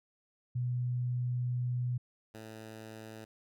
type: tone pair in turn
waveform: sine / 10% pulse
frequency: 123.5 / 110.03 Hz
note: B2 / A2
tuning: 0 / 0 cents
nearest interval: major second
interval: 200 cents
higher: first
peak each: -30 / -37 dBFS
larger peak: first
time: 0.55-1.98 / 2.34-3.25 s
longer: first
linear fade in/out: 10 ms
effects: none